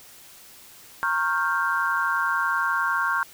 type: chord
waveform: sine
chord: G half-diminished seventh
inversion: first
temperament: equal with one note detuned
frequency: 932.3 / 1091.6 / 1396.9 / 1568 Hz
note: Bb5 / Db6 / F6 / G6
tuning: 0 / -27 / 0 / 0 cents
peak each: -30 / -26 / -26 / -26 dBFS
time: 1.03-3.23 s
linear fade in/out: 0 ms
effects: white hiss -48 dBFS RMS until 3.33 s